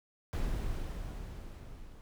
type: noise with level ramp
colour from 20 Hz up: brown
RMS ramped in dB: -32 to -50 dBFS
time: 0.33-2.01 s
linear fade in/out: 0 ms
effects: none